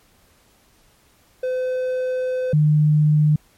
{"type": "tone pair in turn", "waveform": ["triangle", "sine"], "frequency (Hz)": [510, 151.27], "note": ["C5", "D#3"], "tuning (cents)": [-44, -48], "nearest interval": "octave + major sixth", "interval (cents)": 2104, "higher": "first", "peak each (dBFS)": [-18, -12], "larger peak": "second", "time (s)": [[1.43, 2.53], [2.53, 3.36]], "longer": "first", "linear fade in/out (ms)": 5, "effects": ["pink hiss -57 dBFS RMS until 3.57 s", "MP3 64 kbps"]}